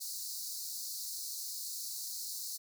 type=high-pass noise; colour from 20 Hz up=pink; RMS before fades=-41 dBFS; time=0-2.58 s; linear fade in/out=20 ms; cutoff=4100 Hz; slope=96 dB/octave; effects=none